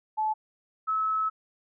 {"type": "tone pair in turn", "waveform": "sine", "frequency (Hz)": [865, 1296], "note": ["A5", "E6"], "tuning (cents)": [-30, -30], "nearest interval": "perfect fifth", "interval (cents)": 700, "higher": "second", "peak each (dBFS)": -24, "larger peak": "neither", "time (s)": [[0.17, 0.34], [0.87, 1.3]], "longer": "second", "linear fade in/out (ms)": 20, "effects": []}